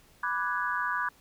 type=chord; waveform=sine; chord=G# half-diminished seventh; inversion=first; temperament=equal; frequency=987.8 / 1174.7 / 1480 / 1661.2 Hz; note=B5 / D6 / F#6 / G#6; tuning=0 / 0 / 0 / 0 cents; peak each=-33 dBFS; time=0.23-1.09 s; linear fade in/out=5 ms; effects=pink hiss -60 dBFS RMS until 1.2 s